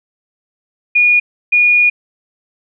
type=tone bursts at uneven times; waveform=sine; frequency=2443 Hz; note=D#7; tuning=32 cents flat; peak=-7 dBFS; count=2; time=0.95-1.2 / 1.52-1.9 s; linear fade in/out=10 ms; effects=none